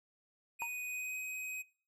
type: tone with pitch glide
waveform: square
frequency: 2489 to 2519 Hz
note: D#7 to D#7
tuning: 0 to +21 cents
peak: -39 dBFS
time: 0.59-1.63 s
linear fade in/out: 20 ms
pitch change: +21 cents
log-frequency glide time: 0.85-1.19 s
type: tone with exponential decay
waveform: triangle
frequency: 932.3 Hz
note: A#5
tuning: in tune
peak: -32 dBFS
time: 0.62-0.72 s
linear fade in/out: 0 ms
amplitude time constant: 20 ms
effects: noise-tail reverb RT60 0.4 s tail -21 dB re dry